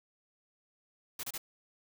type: noise bursts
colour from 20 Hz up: white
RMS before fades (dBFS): -39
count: 3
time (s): 1.19-1.38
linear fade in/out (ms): 5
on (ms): 44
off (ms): 29
effects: none